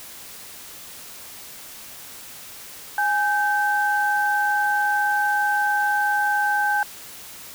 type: tone pair together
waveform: sine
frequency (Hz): 827.4 / 1552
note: G#5 / G6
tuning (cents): -7 / -18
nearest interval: major seventh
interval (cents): 1089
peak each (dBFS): -21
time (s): 2.98-6.83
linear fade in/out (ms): 2
effects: white hiss -40 dBFS RMS until 7.54 s